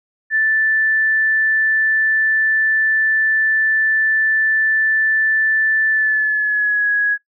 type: tone with pitch glide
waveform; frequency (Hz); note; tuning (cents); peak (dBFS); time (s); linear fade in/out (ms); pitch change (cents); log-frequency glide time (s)
sine; 1760 to 1667.9; A6 to G#6; 0 to +7; -13; 0.3-7.18; 50; -93; 5.9-6.89
effects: noise-tail reverb RT60 0.1 s tail -20 dB re dry